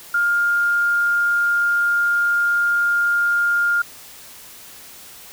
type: tone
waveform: sine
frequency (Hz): 1408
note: F6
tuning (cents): +14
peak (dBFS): -15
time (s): 0.14-3.82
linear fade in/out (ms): 5
effects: white hiss -41 dBFS RMS until 5.32 s